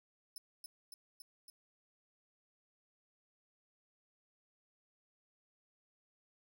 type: tone with echo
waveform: 20% pulse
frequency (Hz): 5274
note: E8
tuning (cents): 0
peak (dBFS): -39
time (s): 0.36-0.38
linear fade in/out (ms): 2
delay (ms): 280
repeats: 4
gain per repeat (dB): -2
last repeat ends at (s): 1.5
effects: none